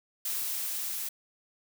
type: noise with level ramp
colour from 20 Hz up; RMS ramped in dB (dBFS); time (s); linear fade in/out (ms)
blue; -32 to -35; 0.25-1.09; 5
effects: none